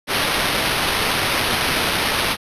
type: noise with sample-and-hold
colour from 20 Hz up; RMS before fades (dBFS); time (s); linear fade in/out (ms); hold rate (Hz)
white; -20; 0.07-2.37; 50; 7350
effects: resampled to 32000 Hz